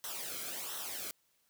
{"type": "noise with flanger", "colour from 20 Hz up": "white", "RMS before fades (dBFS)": -41, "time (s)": [0.04, 1.11], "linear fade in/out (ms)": 0, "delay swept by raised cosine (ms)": [0.42, 1.12], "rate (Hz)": 1.4, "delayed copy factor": -0.7, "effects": ["white hiss -74 dBFS RMS until 1.49 s"]}